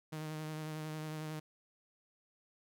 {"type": "tone with vibrato", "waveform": "sawtooth", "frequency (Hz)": 155.2, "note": "D#3", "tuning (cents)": -4, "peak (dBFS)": -36, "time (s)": [0.12, 1.4], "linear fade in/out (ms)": 10, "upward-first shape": "sine", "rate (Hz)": 11, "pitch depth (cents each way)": 20, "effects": []}